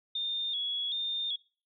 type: tone with vibrato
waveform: sine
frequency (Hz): 3490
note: A7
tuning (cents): -15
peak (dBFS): -30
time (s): 0.15-1.36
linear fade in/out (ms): 5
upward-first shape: square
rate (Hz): 1.3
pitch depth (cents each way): 66
effects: noise-tail reverb RT60 0.4 s tail -24 dB re dry